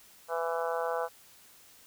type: harmonic tone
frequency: 166.4 Hz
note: E3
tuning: 17 cents sharp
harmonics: 3 / 4 / 5 / 6 / 7 / 8 / 9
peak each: -33 / -35 / -37 / -39 / -40 / -41 / -42 dBFS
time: 0.28-1.09 s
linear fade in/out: 50 ms
effects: white hiss -57 dBFS RMS until 1.86 s